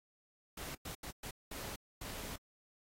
pink noise bursts at uneven times, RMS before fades -45 dBFS, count 6, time 0.57-0.75 / 0.85-0.95 / 1.03-1.11 / 1.23-1.31 / 1.51-1.76 / 2.01-2.36 s, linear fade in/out 5 ms, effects AAC 48 kbps

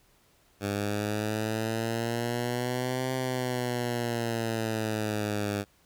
10% pulse exponential two-way sweep, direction up then down, 100 to 130.1 to 101.1 Hz, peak -20 dBFS, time 0.6-5.65 s, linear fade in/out 50 ms, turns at 3.13 s, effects pink hiss -64 dBFS RMS until 5.85 s

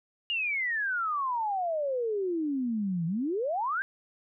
sine exponential two-way sweep, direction down then up, 2877 to 160.5 to 1638 Hz, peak -27 dBFS, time 0.3-3.82 s, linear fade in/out 0 ms, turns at 3.06 s, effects none

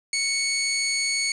15% pulse tone, 2217 Hz, C#7, in tune, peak -16 dBFS, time 0.13-1.32 s, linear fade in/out 2 ms, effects resampled to 22050 Hz + 7-bit

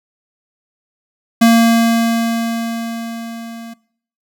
square tone with level ramp, 230 Hz, A#3, 23 cents flat, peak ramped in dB -6 to -30 dBFS, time 1.41-3.74 s, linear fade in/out 10 ms, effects noise-tail reverb RT60 0.6 s tail -22 dB re dry

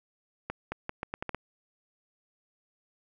accelerating click train, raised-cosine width 0.5 ms, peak -18 dBFS, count 8, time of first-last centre 0.5-1.346 s, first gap 220 ms, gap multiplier 0.79, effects none

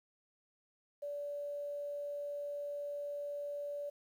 sine tone with quantisation, 578 Hz, D5, 28 cents flat, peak -38 dBFS, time 1.02-3.9 s, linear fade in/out 10 ms, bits 11, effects none

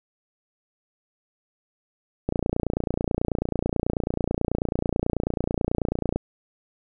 click train, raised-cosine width 2 ms, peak -10 dBFS, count 114, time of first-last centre 2.29-6.16 s, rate 29.2 Hz, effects none

